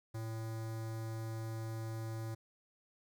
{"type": "tone with notch filter", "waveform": "square", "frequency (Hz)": 112, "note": "A2", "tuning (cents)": 31, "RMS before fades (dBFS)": -41, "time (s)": [0.14, 2.35], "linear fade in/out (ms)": 10, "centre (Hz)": 2800, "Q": 1.2, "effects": ["12-bit"]}